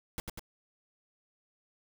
pink noise with echo, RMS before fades -36 dBFS, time 0.18-0.2 s, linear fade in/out 0 ms, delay 97 ms, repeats 2, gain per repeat -3 dB, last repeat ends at 0.394 s, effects none

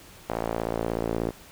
sawtooth tone with band-pass filter sweep, 56.6 Hz, A1, 50 cents sharp, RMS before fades -29 dBFS, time 0.29-1.31 s, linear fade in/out 10 ms, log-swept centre 700 to 400 Hz, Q 1.4, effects pink hiss -49 dBFS RMS until 1.51 s

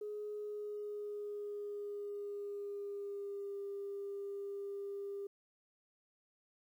sine tone with pitch glide, 418.8 to 400.1 Hz, G#4 to G4, +15 to +35 cents, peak -39 dBFS, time 0.01-5.27 s, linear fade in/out 5 ms, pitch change -80 cents, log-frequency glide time 0.33-3.56 s, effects tanh soft clip ceiling -35 dBFS + 12-bit

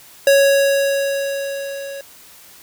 square tone with level ramp, 554.4 Hz, C#5, in tune, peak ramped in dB -9 to -29 dBFS, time 0.27-2.01 s, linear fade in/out 2 ms, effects white hiss -44 dBFS RMS until 2.62 s

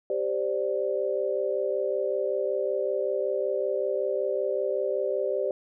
sine chord, G suspended fourth, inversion none, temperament just, 392 / 522.7 / 588 Hz, G4 / C5 / D5, 0 / -2 / +2 cents, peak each -29 dBFS, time 0.1-5.51 s, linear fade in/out 2 ms, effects none

